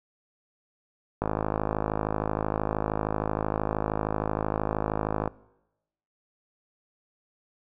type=click train; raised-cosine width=1 ms; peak=-12 dBFS; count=216; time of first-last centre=1.22-5.277 s; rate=53 Hz; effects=noise-tail reverb RT60 0.9 s tail -21 dB re dry